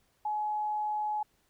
sine tone, 846 Hz, G#5, 32 cents sharp, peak -29 dBFS, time 0.25-1.23 s, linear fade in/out 5 ms, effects pink hiss -71 dBFS RMS until 1.49 s

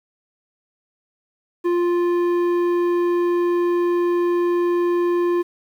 square tone with low-pass filter, 349.2 Hz, F4, in tune, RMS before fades -19 dBFS, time 1.64-5.43 s, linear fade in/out 20 ms, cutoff 1300 Hz, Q 0.58, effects 8-bit

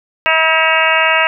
harmonic tone with a mistuned harmonic, 321.1 Hz, E4, 45 cents flat, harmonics 2 / 3 / 4 / 5 / 6 / 7 / 8 / 9, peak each -18 / -18 / -18 / -18 / -18 / -18 / -18 / -18 dBFS, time 0.26-1.27 s, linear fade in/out 0 ms, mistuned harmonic 9, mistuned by -62 cents, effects none

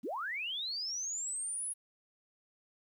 sine linear sweep, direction up, 170 to 10548 Hz, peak -35 dBFS, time 0.03-1.74 s, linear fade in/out 20 ms, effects 11-bit

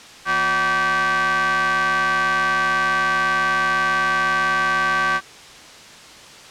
45% pulse ring-modulated tone, 198 Hz, G3, 18 cents sharp, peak -14 dBFS, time 0.25-5.21 s, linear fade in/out 50 ms, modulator 1350 Hz, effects white hiss -41 dBFS RMS until 6.5 s + low-pass 6000 Hz 12 dB/octave

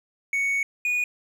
triangle tone pair in turn, 2225 / 2460 Hz, C#7 / D#7, +6 / -20 cents, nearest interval major second, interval 174 cents, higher second, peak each -20 dBFS, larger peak neither, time 0.33-0.63 / 0.85-1.04 s, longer first, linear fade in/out 2 ms, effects none

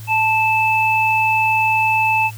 sine tone pair together, 880 / 2626 Hz, A5 / E7, 0 / -7 cents, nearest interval octave + perfect fifth, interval 1893 cents, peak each -16 dBFS, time 0.07-2.31 s, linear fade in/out 50 ms, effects added 109 Hz sine -31 dBFS peak until 2.37 s + white hiss -42 dBFS RMS until 2.37 s

